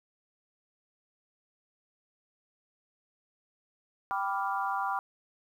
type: chord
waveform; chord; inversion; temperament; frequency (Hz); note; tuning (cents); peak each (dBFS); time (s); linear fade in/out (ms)
sine; G dominant seventh; none; equal; 784 / 987.8 / 1174.7 / 1396.9; G5 / B5 / D6 / F6; 0 / 0 / 0 / 0; -33 / -34 / -34 / -37; 4.11-4.99; 0
effects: 10-bit